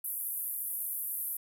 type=band-pass noise; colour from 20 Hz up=pink; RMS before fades=-36 dBFS; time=0.04-1.37 s; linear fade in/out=5 ms; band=11000 to 14000 Hz; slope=48 dB/octave; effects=none